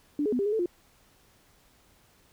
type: tone with pitch steps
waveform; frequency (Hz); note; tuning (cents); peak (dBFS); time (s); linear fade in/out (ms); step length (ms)
sine; 293.2 / 421.2 / 248.5 / 398.9 / 415.9 / 442.1 / 351.2; D4 / G#4 / B3 / G4 / G#4 / A4 / F4; -3 / +24 / +11 / +30 / +2 / +8 / +10; -24; 0.19-0.659; 2; 67
effects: pink hiss -62 dBFS RMS until 2.32 s